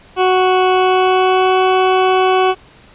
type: tone with pitch glide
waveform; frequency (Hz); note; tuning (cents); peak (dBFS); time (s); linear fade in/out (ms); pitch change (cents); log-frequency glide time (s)
20% pulse; 370.6 to 373.6; F#4 to F#4; +3 to +17; -5; 0.16-2.55; 50; +14; 0.7-1.57
effects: pink hiss -44 dBFS RMS until 2.94 s + resampled to 8000 Hz